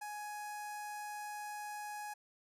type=tone with notch filter; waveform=sawtooth; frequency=836 Hz; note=G#5; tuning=11 cents sharp; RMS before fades=-44 dBFS; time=0.01-2.14 s; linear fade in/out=10 ms; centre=3500 Hz; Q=1.2; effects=resampled to 32000 Hz